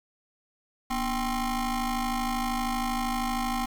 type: ring-modulated tone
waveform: 25% pulse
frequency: 268.7 Hz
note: C4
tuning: 46 cents sharp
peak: -20 dBFS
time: 0.9-3.66 s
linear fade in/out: 10 ms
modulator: 511 Hz
effects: 8-bit